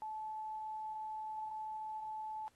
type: tone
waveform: sine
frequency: 867 Hz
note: A5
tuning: 26 cents flat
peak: -40 dBFS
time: 0.02-2.48 s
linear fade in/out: 0 ms
effects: pink hiss -73 dBFS RMS until 2.55 s + AAC 32 kbps